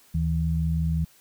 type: tone pair together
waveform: sine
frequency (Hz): 76 / 161.6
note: D#2 / E3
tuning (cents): -40 / -34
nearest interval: octave + minor second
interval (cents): 1306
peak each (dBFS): -25 / -24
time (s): 0.14-1.05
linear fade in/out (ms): 10
effects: white hiss -57 dBFS RMS until 1.2 s